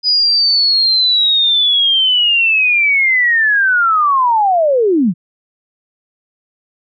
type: linear sweep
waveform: sine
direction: down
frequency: 4978 to 153.9 Hz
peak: -9 dBFS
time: 0.03-5.14 s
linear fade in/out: 50 ms
effects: none